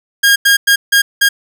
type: tone bursts at uneven times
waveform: sawtooth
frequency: 1624 Hz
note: G#6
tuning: 39 cents flat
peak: -3 dBFS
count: 5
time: 0.23-0.36 / 0.45-0.57 / 0.67-0.76 / 0.92-1.02 / 1.21-1.29 s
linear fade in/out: 10 ms
effects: none